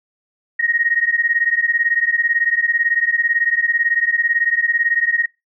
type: beating tone pair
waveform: sine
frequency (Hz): 1864.7 / 1882.7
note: A#6 / A#6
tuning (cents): 0 / +17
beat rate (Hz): 18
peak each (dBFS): -18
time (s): 0.59-5.26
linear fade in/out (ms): 10
effects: noise-tail reverb RT60 0.2 s tail -21 dB re dry